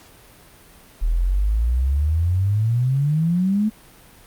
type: exponential sweep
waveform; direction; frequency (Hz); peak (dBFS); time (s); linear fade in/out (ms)
sine; up; 38.23 to 220; -16; 1.01-3.7; 20
effects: pink hiss -48 dBFS RMS until 4.26 s + Opus 48 kbps